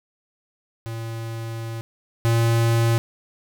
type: tone pair in turn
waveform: square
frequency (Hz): 114 / 115.46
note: A#2 / A#2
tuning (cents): -38 / -16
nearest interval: unison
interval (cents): 22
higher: second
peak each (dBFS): -29 / -17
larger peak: second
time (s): 0.86-1.81 / 2.25-2.98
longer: first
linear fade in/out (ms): 0
effects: none